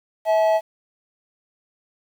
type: tone pair together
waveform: triangle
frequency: 648 / 857.3 Hz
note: E5 / A5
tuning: -30 / -45 cents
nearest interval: perfect fourth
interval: 485 cents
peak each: -14 / -20 dBFS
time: 0.25-0.61 s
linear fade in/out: 50 ms
effects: 8-bit